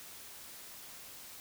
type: silence
effects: white hiss -50 dBFS RMS until 1.4 s